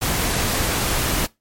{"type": "noise", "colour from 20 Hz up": "pink", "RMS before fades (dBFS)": -21, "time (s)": [0.01, 1.27], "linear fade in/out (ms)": 20, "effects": ["noise-tail reverb RT60 0.2 s tail -21 dB re dry", "MP3 64 kbps"]}